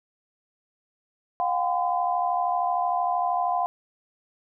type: tone cluster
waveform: sine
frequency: 713 / 786 / 1019 Hz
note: F5 / G5 / C6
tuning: +36 / +4 / -46 cents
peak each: -24 / -29 / -28 dBFS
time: 1.4-3.66 s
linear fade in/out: 0 ms
effects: none